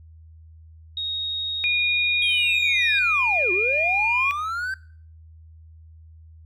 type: tone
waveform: sine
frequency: 3752 Hz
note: A#7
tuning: 11 cents sharp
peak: -25 dBFS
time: 0.97-2.99 s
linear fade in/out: 2 ms
type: tone with pitch glide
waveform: sine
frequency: 2441 to 2419 Hz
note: D#7 to D#7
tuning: -34 to -49 cents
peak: -19 dBFS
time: 1.64-4.31 s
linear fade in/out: 0 ms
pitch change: -15 cents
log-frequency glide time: 2.52-3.8 s
type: linear two-way sweep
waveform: triangle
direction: down then up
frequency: 3322 to 343.9 to 1570 Hz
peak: -23 dBFS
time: 2.22-4.74 s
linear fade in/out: 2 ms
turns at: 3.52 s
effects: noise-tail reverb RT60 0.5 s tail -20 dB re dry + added 80 Hz sine -44 dBFS peak until 6.45 s